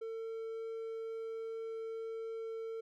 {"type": "tone", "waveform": "triangle", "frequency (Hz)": 450.2, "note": "A4", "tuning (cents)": 40, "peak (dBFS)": -37, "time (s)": [0.01, 2.81], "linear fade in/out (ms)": 10, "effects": []}